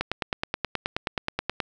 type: click train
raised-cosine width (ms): 0.3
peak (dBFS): -9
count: 16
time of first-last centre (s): 0.01-1.602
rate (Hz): 9.42
effects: none